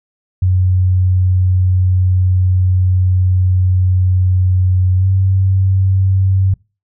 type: tone with pitch glide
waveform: sine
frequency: 92.1 to 95.35 Hz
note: F#2 to G2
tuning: -7 to -47 cents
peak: -9 dBFS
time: 0.42-6.54 s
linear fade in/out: 5 ms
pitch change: +60 cents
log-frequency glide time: 4.97-5.06 s
effects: noise-tail reverb RT60 0.3 s tail -24 dB re dry